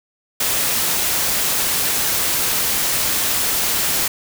white noise, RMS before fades -19 dBFS, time 0.4-4.08 s, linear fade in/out 5 ms, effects none

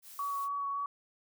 blue noise, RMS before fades -50 dBFS, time 0.02-0.49 s, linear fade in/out 50 ms
sine tone with vibrato, 1126 Hz, C#6, 27 cents sharp, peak -32 dBFS, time 0.19-0.86 s, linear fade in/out 2 ms, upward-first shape sine, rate 3.5 Hz, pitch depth 13 cents each way
effects none

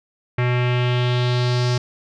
square tone with low-pass filter sweep, 123.47 Hz, B2, in tune, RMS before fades -19 dBFS, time 0.38-1.78 s, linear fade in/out 5 ms, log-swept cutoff 2200 to 5300 Hz, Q 2.8, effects none

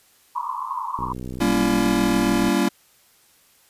white band-pass noise, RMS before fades -28 dBFS, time 0.35-1.13 s, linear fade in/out 10 ms, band 950 to 1100 Hz, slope 96 dB/octave
click train, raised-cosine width 3 ms, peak -20 dBFS, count 95, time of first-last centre 0.99-2.484 s, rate 62.9 Hz
square chord, G diminished seventh, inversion none, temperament just, 196 / 235.2 / 282.2 / 338.7 Hz, G3 / Bb3 / Db4 / Fb4, 0 / +16 / +31 / +47 cents, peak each -24 dBFS, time 1.4-2.69 s, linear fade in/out 10 ms
effects white hiss -57 dBFS RMS until 3.69 s + resampled to 32000 Hz

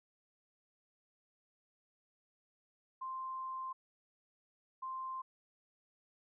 sine tone bursts at uneven times, 1046.5 Hz, C6, in tune, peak -39 dBFS, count 2, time 3.01-3.73 / 4.82-5.22 s, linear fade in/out 10 ms, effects none

